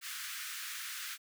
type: high-pass noise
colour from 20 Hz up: pink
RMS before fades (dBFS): -42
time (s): 0.01-1.18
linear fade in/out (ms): 50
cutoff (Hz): 1300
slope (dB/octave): 48
effects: none